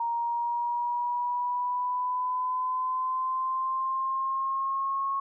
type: linear sweep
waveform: sine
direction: up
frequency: 933 to 1096 Hz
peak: -26 dBFS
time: 0-5.2 s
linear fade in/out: 5 ms
effects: none